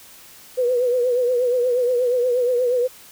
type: tone with vibrato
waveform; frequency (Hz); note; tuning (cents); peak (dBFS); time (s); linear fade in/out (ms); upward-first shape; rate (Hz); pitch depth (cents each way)
sine; 493.9; B4; 0; -16; 0.57-2.88; 20; triangle; 8.4; 74
effects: white hiss -45 dBFS RMS until 3.11 s